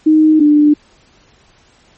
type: tone pair in turn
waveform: sine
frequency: 311.1 / 297 Hz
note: D#4 / D4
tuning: 0 / +20 cents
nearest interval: minor second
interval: 80 cents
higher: first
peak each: -5 dBFS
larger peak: neither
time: 0.06-0.4 / 0.4-0.74 s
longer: neither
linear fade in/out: 10 ms
effects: pink hiss -50 dBFS RMS until 1.97 s + MP3 32 kbps